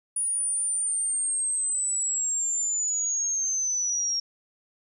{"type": "linear sweep", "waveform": "sine", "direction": "down", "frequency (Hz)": [9710, 5550], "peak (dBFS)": -24, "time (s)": [0.16, 4.2], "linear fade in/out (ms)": 5, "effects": []}